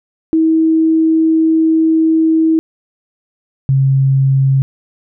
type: tone pair in turn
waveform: sine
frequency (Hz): 321.2 / 135.05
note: E4 / C#3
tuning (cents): -45 / -45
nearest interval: octave + minor third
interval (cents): 1500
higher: first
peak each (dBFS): -8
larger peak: neither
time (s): 0.33-2.59 / 3.69-4.62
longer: first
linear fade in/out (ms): 0
effects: none